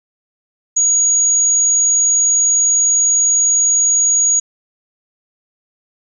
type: tone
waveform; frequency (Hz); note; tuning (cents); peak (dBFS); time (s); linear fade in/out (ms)
sine; 6730; G#8; +22; -10; 0.76-4.4; 10
effects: none